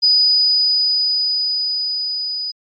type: tone with level ramp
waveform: sine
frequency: 4965 Hz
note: D#8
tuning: 5 cents flat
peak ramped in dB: -9 to -21 dBFS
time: 0.02-2.52 s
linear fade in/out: 20 ms
effects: MP3 32 kbps